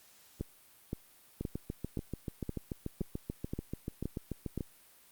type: two click trains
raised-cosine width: 3 ms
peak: -22 / -23 dBFS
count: 9 / 23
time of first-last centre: 0.41-4.577 / 1.41-4.608 s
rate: 1.92 / 6.88 Hz
effects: white hiss -61 dBFS RMS until 5.11 s + Opus 48 kbps